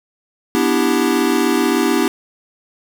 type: chord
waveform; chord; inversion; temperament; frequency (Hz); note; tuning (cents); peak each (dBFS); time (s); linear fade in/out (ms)
square; E minor seventh; second; equal; 246.9 / 293.7 / 329.6 / 392; B3 / D4 / E4 / G4; 0 / 0 / 0 / 0; -20; 0.55-2.08; 0
effects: none